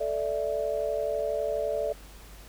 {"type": "chord", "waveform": "sine", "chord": "A suspended fourth", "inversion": "none", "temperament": "equal", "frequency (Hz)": [440, 587.3, 659.3], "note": ["A4", "D5", "E5"], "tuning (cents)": [0, 0, 0], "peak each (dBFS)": [-32, -29, -32], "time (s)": [0, 1.93], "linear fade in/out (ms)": 10, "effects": ["added 50 Hz sine -47 dBFS peak until 2.48 s", "pink hiss -51 dBFS RMS until 2.48 s"]}